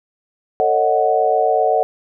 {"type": "chord", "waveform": "sine", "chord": "D# half-diminished seventh", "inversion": "second", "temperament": "equal with one note detuned", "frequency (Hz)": [449.2, 554.4, 622.3, 740], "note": ["A4", "C#5", "D#5", "F#5"], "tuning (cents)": [36, 0, 0, 0], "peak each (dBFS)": [-19, -21, -19, -16], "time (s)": [0.6, 1.83], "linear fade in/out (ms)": 0, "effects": []}